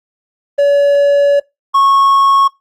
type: tone pair in turn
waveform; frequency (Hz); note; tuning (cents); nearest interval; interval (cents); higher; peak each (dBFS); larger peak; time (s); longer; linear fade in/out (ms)
triangle; 569 / 1098.6; C#5 / C#6; +45 / -16; major seventh; 1139; second; -5; neither; 0.58-1.4 / 1.74-2.48; first; 10
effects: noise-tail reverb RT60 0.2 s tail -23 dB re dry + Opus 24 kbps